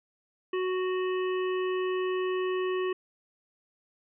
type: harmonic tone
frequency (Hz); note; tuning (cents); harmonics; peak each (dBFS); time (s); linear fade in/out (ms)
370; F#4; 0; 1 / 3 / 5 / 7 / 8; -27 / -37 / -41 / -44 / -45; 0.53-2.93; 5
effects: none